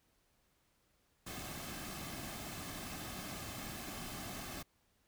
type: noise with comb filter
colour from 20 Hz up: pink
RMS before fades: -45 dBFS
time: 1.26-4.63 s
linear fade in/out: 10 ms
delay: 2.1 ms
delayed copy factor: -0.5
effects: pink hiss -75 dBFS RMS until 5.07 s